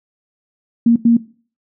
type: tone bursts at uneven times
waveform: sine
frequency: 233.1 Hz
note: A#3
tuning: in tune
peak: -7 dBFS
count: 2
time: 0.86-0.96 / 1.05-1.17 s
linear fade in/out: 5 ms
effects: noise-tail reverb RT60 0.4 s tail -18 dB re dry